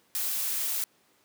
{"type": "noise", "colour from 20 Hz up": "blue", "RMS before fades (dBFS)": -30, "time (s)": [0.15, 0.84], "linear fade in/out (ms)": 0, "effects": ["pink hiss -65 dBFS RMS until 1.24 s", "high-pass 200 Hz 12 dB/octave"]}